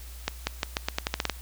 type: accelerating click train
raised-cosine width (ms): 0.2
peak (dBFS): -8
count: 11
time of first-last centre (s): 0.28-1.297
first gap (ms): 190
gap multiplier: 0.85
effects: added 60 Hz sine -40 dBFS peak until 1.41 s + white hiss -49 dBFS RMS until 1.41 s